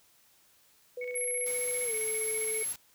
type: tone with pitch glide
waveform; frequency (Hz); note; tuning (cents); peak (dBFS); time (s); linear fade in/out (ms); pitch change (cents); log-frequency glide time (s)
sine; 494.1 to 437.7; B4 to A4; +1 to -9; -35; 0.97-2.63; 5; -210; 1.84-1.94
type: tone with tremolo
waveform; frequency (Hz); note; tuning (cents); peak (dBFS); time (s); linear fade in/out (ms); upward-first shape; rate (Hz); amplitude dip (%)
sine; 2217; C#7; 0; -37; 1.01-2.65; 5; square; 15; 70
type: tone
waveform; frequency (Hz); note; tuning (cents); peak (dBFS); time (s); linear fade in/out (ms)
sine; 11080; F9; -15; -31; 1.15-2.73; 10
type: noise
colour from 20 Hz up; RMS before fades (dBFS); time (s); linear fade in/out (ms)
white; -45; 1.46-2.76; 2
effects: white hiss -64 dBFS RMS until 2.94 s